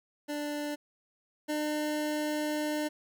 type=tone pair in turn; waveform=25% pulse; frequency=294.6 / 301.5 Hz; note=D4 / D4; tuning=+6 / +46 cents; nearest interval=unison; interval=40 cents; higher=second; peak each=-29 / -26 dBFS; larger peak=second; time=0.28-0.76 / 1.48-2.89 s; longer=second; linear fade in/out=20 ms; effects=none